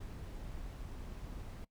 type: noise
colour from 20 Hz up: brown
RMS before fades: -45 dBFS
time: 0-1.65 s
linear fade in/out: 10 ms
effects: noise-tail reverb RT60 0.1 s tail -21 dB re dry